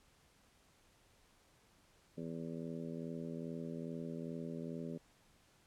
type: harmonic tone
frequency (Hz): 82.41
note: E2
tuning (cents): 0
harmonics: 2 / 3 / 4 / 5 / 6 / 7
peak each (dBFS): -45 / -45 / -51 / -49 / -54 / -53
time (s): 2.17-4.98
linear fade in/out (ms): 10
effects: pink hiss -69 dBFS RMS until 5.66 s + low-pass 11000 Hz 12 dB/octave